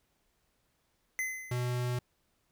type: tone with exponential decay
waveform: square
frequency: 2043 Hz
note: C7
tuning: 42 cents flat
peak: -30 dBFS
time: 1.19-1.93 s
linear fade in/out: 0 ms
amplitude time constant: 160 ms
type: tone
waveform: square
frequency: 123.47 Hz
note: B2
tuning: in tune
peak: -31 dBFS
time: 1.51-1.99 s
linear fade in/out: 5 ms
effects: pink hiss -75 dBFS RMS until 2.51 s